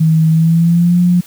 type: tone with pitch glide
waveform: sine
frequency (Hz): 159.7 to 177.2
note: D#3 to F3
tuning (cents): +45 to +25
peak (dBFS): -7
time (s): 0-1.21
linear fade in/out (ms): 10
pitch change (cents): +180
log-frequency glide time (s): 0.3-1
effects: white hiss -40 dBFS RMS until 1.26 s